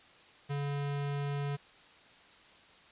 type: tone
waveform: square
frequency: 142.5 Hz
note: C#3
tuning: 48 cents sharp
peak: -33 dBFS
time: 0.49-1.57 s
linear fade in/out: 20 ms
effects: white hiss -58 dBFS RMS until 2.91 s + resampled to 8000 Hz